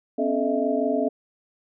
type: tone cluster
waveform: sine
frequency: 254.7 / 279.5 / 433.5 / 621 / 668 Hz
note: C4 / C#4 / A4 / D#5 / E5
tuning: -46 / +14 / -26 / -3 / +23 cents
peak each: -27 dBFS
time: 0.18-1.09 s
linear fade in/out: 10 ms
effects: none